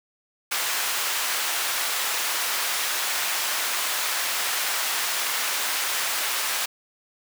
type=high-pass noise; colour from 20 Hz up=pink; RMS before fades=-26 dBFS; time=0.51-6.66 s; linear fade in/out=10 ms; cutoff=1100 Hz; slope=12 dB/octave; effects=none